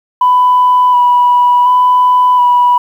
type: tone with vibrato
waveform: sine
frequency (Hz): 987.8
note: B5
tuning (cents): 0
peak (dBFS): -4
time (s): 0.21-2.78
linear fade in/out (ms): 5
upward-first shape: square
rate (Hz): 0.69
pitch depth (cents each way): 15
effects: tanh soft clip ceiling -1 dBFS + 7-bit